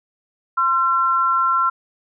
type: tone pair together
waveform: sine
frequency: 1046.5 / 1357.5 Hz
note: C6 / F6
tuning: 0 / -50 cents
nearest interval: perfect fourth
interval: 450 cents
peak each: -20 / -16 dBFS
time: 0.57-1.7 s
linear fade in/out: 10 ms
effects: none